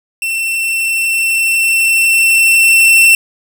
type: tone with level ramp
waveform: 45% pulse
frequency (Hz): 2694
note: E7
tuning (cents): +37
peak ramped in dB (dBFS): -15 to -4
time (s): 0.22-3.15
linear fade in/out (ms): 2
effects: none